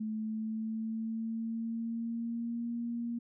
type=tone with pitch glide; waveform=sine; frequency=217.1 to 235.4 Hz; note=A3 to A#3; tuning=-23 to +17 cents; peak=-33 dBFS; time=0-3.19 s; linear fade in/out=10 ms; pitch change=+140 cents; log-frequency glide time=0.11-2.7 s; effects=none